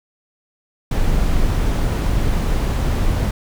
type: noise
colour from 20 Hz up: brown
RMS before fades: -17 dBFS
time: 0.91-3.31 s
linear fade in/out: 5 ms
effects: none